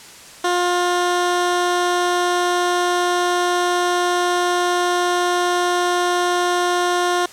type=tone; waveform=15% pulse; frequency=354.7 Hz; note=F4; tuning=27 cents sharp; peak=-10 dBFS; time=0.44-7.26 s; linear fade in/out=5 ms; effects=white hiss -40 dBFS RMS until 7.32 s + low-pass 9000 Hz 12 dB/octave